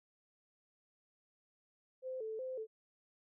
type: tone with vibrato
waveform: sine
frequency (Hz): 476.7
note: A#4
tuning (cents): +39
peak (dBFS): -39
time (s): 2.02-2.67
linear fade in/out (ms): 50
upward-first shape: square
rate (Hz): 2.7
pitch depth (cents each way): 140
effects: none